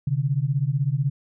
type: beating tone pair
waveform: sine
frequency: 130.81 / 146.81 Hz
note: C3 / D3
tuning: 0 / 0 cents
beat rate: 16 Hz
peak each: -23 dBFS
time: 0.07-1.1 s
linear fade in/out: 5 ms
effects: none